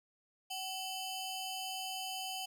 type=ring-modulated tone; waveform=sawtooth; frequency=1898 Hz; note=A#6; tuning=31 cents sharp; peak=-32 dBFS; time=0.5-2.46 s; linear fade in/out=10 ms; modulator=1140 Hz; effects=none